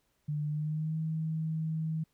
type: tone with pitch glide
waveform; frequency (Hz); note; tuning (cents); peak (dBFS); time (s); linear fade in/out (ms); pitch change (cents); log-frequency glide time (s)
sine; 149.2 to 158.99; D3 to D#3; +28 to +38; -30; 0.28-2.04; 10; +110; 0.47-0.97
effects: pink hiss -75 dBFS RMS until 2.13 s